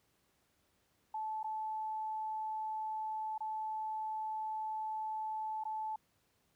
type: tone with dropouts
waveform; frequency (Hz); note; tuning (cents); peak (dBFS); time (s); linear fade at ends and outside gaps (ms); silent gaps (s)
sine; 870; A5; -20; -36; 1.14-5.96; 5; 1.431-1.442 / 3.38-3.405 / 5.638-5.652
effects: pink hiss -75 dBFS RMS until 6.55 s + high-pass 60 Hz 12 dB/octave